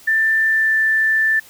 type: tone with pitch glide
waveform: sine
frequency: 1777 to 1766.8 Hz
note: A6 to A6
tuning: +17 to +7 cents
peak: -13 dBFS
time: 0.07-1.4 s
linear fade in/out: 10 ms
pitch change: -10 cents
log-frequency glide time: 0.45-0.75 s
effects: white hiss -45 dBFS RMS until 1.49 s